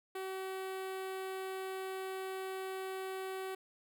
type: tone with notch filter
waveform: sawtooth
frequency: 380 Hz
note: F#4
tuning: 46 cents sharp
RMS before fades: -41 dBFS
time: 0.15-3.55 s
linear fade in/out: 5 ms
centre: 5800 Hz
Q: 1.2
effects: none